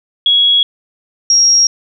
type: tone pair in turn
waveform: sine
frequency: 3333 / 5605 Hz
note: G#7 / F8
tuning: +5 / +5 cents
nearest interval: major sixth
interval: 900 cents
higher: second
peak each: -7 / -6 dBFS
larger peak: second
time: 0.26-0.63 / 1.3-1.67 s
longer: neither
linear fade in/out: 2 ms
effects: none